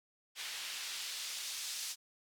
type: noise with band-pass filter sweep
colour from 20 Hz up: white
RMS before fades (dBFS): -42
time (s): 0.35-1.96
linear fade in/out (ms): 50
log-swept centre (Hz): 2800 to 5200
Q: 1
effects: none